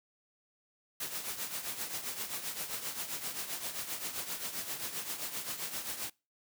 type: noise with tremolo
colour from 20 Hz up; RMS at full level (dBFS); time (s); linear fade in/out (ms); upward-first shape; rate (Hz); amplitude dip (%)
white; -36; 1-6.1; 5; triangle; 7.6; 70
effects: noise-tail reverb RT60 0.3 s tail -25 dB re dry + high-pass 100 Hz 12 dB/octave